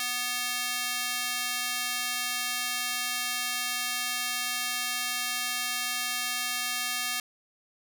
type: tone with high-pass filter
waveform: square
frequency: 246.3 Hz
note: B3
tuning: 5 cents flat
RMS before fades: -31 dBFS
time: 0-7.2 s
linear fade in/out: 2 ms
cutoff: 2000 Hz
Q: 0.65
effects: none